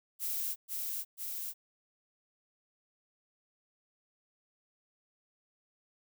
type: noise with echo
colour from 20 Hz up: violet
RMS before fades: -35 dBFS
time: 0.19-0.56 s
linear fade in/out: 50 ms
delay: 490 ms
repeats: 2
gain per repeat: -2 dB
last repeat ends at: 1.54 s
effects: none